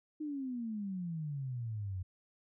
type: exponential sweep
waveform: sine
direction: down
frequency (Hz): 311.1 to 89.5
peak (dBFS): -36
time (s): 0.2-2.03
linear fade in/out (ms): 10
effects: none